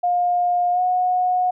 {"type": "tone with pitch glide", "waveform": "sine", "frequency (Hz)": [710, 728.7], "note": ["F5", "F#5"], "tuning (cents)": [28, -27], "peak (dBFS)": -16, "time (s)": [0.03, 1.51], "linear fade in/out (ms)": 10, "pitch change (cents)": 45, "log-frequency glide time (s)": [0.72, 0.81], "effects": []}